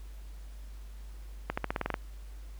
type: accelerating click train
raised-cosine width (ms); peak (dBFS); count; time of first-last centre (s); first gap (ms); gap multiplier
0.5; -15; 9; 1.5-1.941; 75; 0.91
effects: added 50 Hz sine -42 dBFS peak until 2.59 s + pink hiss -60 dBFS RMS until 2.59 s